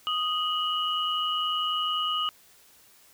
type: tone cluster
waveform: sine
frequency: 1244 / 2907 / 3078 Hz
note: D#6 / F#7 / G7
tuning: -1 / -31 / -32 cents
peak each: -28 / -28 / -37 dBFS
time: 0.07-2.29 s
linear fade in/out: 0 ms
effects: white hiss -57 dBFS RMS until 3.13 s